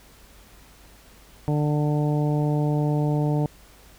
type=harmonic tone; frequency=148.7 Hz; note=D3; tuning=22 cents sharp; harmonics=1 / 2 / 3 / 4 / 5 / 6; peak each=-21 / -27 / -31 / -33 / -35 / -37 dBFS; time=1.48-3.46 s; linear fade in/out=0 ms; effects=added 50 Hz sine -52 dBFS peak until 3.98 s + pink hiss -52 dBFS RMS until 3.98 s